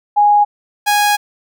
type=tone pair in turn; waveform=sine / sawtooth; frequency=827 / 827 Hz; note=G#5 / G#5; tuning=-8 / -8 cents; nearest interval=unison; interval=0 cents; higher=neither; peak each=-7 dBFS; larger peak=neither; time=0.16-0.45 / 0.86-1.17 s; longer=second; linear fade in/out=20 ms; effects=none